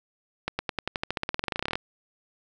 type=accelerating click train; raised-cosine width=0.3 ms; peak=-11 dBFS; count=24; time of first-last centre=0.48-1.755 s; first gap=110 ms; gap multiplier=0.93; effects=none